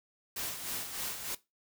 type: noise with tremolo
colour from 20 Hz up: white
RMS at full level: -36 dBFS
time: 0.36-1.35 s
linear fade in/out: 5 ms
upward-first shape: sine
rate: 3.3 Hz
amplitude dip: 55%
effects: noise-tail reverb RT60 0.2 s tail -17 dB re dry